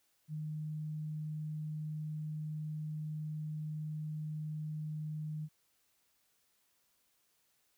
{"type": "tone", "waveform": "sine", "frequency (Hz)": 153.6, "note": "D#3", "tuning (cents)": -22, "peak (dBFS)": -37, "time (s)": [0.28, 5.49], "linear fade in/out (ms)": 50, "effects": ["white hiss -75 dBFS RMS until 7.77 s"]}